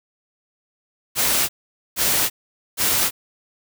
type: noise bursts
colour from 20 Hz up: white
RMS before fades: -19 dBFS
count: 3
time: 1.15-3.11 s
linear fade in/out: 50 ms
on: 340 ms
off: 470 ms
effects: none